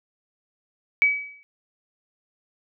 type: tone with exponential decay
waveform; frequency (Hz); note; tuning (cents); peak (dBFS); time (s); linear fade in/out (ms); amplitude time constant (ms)
sine; 2280; C#7; +48; -12; 1.02-1.43; 0; 88
effects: none